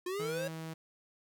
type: linear sweep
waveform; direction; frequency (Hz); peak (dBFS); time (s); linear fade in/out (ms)
square; up; 350.6 to 554.4; -35; 0.06-0.48; 5
type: tone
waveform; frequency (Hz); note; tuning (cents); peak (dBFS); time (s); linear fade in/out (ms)
sawtooth; 161.2; E3; -38; -36; 0.19-0.74; 10
effects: none